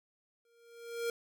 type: tone with exponential growth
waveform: square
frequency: 467.5 Hz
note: A#4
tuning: 5 cents sharp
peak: -31 dBFS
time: 0.45-1.1 s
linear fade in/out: 2 ms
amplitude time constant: 140 ms
effects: none